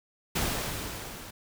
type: noise with level ramp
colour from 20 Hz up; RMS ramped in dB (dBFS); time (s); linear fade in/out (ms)
pink; -28 to -44; 0.35-1.31; 10
effects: none